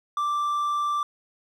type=tone; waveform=triangle; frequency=1174.7 Hz; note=D6; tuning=in tune; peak=-21 dBFS; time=0.17-1.03 s; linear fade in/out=2 ms; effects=none